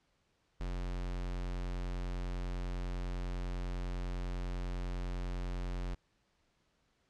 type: tone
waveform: square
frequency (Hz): 45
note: F#1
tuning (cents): -47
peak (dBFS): -36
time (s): 0.6-5.95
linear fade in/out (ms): 10
effects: pink hiss -75 dBFS RMS until 7.09 s + low-pass 6000 Hz 12 dB/octave